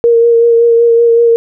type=tone with vibrato; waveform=sine; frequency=466.1 Hz; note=A#4; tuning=in tune; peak=-4 dBFS; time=0.04-1.36 s; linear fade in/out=0 ms; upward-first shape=sine; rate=5.3 Hz; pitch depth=19 cents each way; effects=none